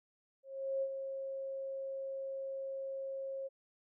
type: tone with ADSR envelope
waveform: sine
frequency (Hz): 540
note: C#5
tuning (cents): -45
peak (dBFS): -31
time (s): 0.43-3.49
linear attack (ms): 390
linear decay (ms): 61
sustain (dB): -7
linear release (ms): 26
effects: none